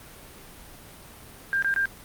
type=tone bursts; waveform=sine; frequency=1594 Hz; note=G6; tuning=28 cents sharp; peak=-21 dBFS; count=3; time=1.53-1.856 s; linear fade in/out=0 ms; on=94 ms; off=22 ms; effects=pink hiss -46 dBFS RMS until 2.04 s + Opus 32 kbps